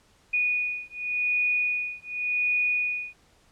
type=beating tone pair; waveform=sine; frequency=2465 / 2465.89 Hz; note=D#7 / D#7; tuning=-17 / -16 cents; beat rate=0.89 Hz; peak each=-27 / -27 dBFS; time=0.33-3.14 s; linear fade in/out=10 ms; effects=pink hiss -61 dBFS RMS until 3.51 s + low-pass 9000 Hz 12 dB/octave